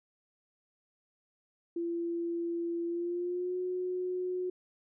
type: tone with pitch glide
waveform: sine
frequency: 340 to 364.4 Hz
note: F4 to F#4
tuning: -46 to -26 cents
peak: -31 dBFS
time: 1.76-4.5 s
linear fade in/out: 5 ms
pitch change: +120 cents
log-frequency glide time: 2.86-3.57 s
effects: none